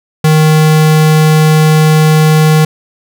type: tone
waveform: square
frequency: 155.56 Hz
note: D#3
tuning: in tune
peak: -5 dBFS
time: 0.24-2.65 s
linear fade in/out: 5 ms
effects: none